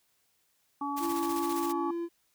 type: harmonic tone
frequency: 284.1 Hz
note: C#4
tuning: 43 cents sharp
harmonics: 1 / 3 / 4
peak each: -35 / -35 / -35 dBFS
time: 0.81-1.91 s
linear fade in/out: 5 ms
type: noise with tremolo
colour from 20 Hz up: white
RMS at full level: -40 dBFS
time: 0.96-1.73 s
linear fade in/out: 20 ms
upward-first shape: square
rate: 15 Hz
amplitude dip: 45%
type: tone with pitch glide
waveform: triangle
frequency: 337.6 to 340.1 Hz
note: E4 to F4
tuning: +41 to -46 cents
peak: -29 dBFS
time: 0.99-2.09 s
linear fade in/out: 50 ms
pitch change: +13 cents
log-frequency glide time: 1.26-1.46 s
effects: white hiss -72 dBFS RMS until 2.34 s